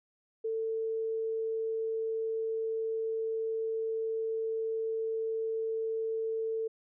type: tone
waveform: sine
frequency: 446.4 Hz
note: A4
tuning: 25 cents sharp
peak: -30 dBFS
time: 0.44-6.68 s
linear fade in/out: 10 ms
effects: none